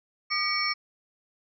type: tone cluster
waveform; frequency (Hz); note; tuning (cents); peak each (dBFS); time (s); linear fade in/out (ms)
sine; 1213 / 1929 / 2260 / 4375 / 5420; D#6 / B6 / C#7 / C#8 / E8; -44 / -41 / +33 / -24 / +47; -31 / -36 / -29 / -36 / -29; 0.3-0.74; 20
effects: none